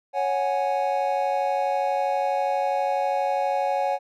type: chord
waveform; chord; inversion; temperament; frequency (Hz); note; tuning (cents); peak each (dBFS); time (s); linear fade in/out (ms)
triangle; C# suspended fourth; none; just; 554.4 / 739.2 / 831.5; C#5 / F#5 / G#5; 0 / -2 / +2; -24; 0.13-3.99; 50
effects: none